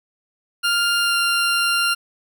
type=tone with pitch glide; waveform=20% pulse; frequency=1401 to 1391.3 Hz; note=F6 to F6; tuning=+5 to -7 cents; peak=-12 dBFS; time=0.63-1.95 s; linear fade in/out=20 ms; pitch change=-12 cents; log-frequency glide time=1.01-1.16 s; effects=none